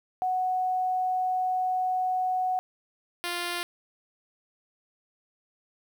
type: tone pair in turn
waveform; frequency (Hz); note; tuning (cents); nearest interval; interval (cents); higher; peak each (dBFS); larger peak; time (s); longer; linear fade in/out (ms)
sine / 5% pulse; 740 / 349.2; F#5 / F4; 0 / 0; octave + minor second; 1300; first; -24 / -18; second; 0.22-2.59 / 3.24-3.63; first; 0
effects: 10-bit